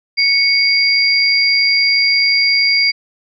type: tone pair together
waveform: sine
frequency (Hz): 2217 / 4767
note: C#7 / D8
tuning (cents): 0 / +25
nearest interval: octave + minor second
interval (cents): 1325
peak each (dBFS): -13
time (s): 0.17-2.92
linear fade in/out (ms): 20
effects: none